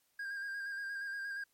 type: tone with vibrato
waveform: triangle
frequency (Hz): 1610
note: G6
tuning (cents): +46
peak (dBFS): -36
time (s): 0.19-1.44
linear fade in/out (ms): 5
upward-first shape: square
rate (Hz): 8.5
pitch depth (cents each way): 26
effects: white hiss -75 dBFS RMS until 1.53 s + MP3 64 kbps